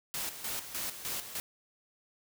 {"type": "noise with tremolo", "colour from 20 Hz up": "white", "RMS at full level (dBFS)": -36, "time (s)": [0.14, 1.4], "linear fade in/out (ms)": 0, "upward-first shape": "square", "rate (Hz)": 3.3, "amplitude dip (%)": 65, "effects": []}